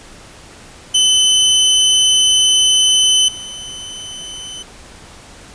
sawtooth tone with level steps, 3034 Hz, F#7, 43 cents sharp, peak -6 / -24 dBFS, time 0.94-4.63 s, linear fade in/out 10 ms, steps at 3.28 s, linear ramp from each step 5 ms, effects pink hiss -39 dBFS RMS until 5.54 s + resampled to 22050 Hz

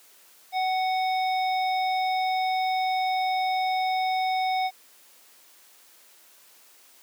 harmonic tone with a mistuned harmonic, 740 Hz, F#5, in tune, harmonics 1 / 3 / 5 / 7, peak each -23 / -33 / -37 / -40 dBFS, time 0.52-4.71 s, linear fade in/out 50 ms, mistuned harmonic 1, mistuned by +23 cents, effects white hiss -55 dBFS RMS until 7.02 s + high-pass 300 Hz 12 dB/octave

